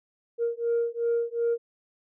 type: beating tone pair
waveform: sine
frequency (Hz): 466.7 / 469.4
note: A#4 / A#4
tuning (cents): +2 / +12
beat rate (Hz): 2.7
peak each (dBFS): -26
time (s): 0.38-1.58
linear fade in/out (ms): 50
effects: tanh soft clip ceiling -19 dBFS